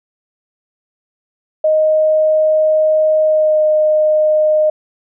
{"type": "tone with pitch glide", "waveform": "sine", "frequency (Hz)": [622.3, 615.5], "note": ["D#5", "D#5"], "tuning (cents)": [0, -19], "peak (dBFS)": -9, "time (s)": [1.64, 4.7], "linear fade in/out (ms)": 5, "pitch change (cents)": -19, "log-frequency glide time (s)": [3.23, 3.64], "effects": []}